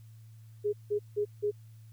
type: tone bursts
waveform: sine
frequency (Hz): 414.8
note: G#4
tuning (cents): -2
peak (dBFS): -26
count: 4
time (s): 0.64-1.514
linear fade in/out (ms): 20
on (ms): 91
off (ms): 170
effects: added 111 Hz sine -49 dBFS peak until 1.92 s + white hiss -69 dBFS RMS until 1.92 s